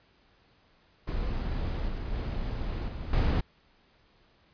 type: noise with level steps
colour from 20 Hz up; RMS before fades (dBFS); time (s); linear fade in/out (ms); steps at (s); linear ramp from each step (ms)
brown; -31 / -34 / -32 / -36 / -24; 1.07-3.41; 10; 1.88 / 2.13 / 2.88 / 3.13; 2
effects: pink hiss -64 dBFS RMS until 4.53 s + resampled to 11025 Hz